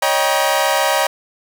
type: chord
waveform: sawtooth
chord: Eb dominant seventh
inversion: third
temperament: equal with one note detuned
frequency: 554.4 / 622.3 / 784 / 956.3 Hz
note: Db5 / Eb5 / G5 / Bb5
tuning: 0 / 0 / 0 / +44 cents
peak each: -16 dBFS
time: 0.02-1.07 s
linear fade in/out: 5 ms
effects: none